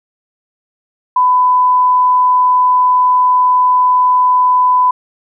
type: tone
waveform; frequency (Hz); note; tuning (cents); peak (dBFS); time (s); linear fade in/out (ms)
sine; 1001; B5; +23; -7; 1.16-4.91; 5
effects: none